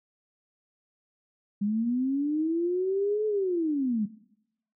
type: linear two-way sweep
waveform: sine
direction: up then down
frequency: 199.6 to 433 to 199.6 Hz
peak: -24 dBFS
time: 1.61-4.06 s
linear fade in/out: 10 ms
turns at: 3.26 s
effects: noise-tail reverb RT60 0.8 s tail -19 dB re dry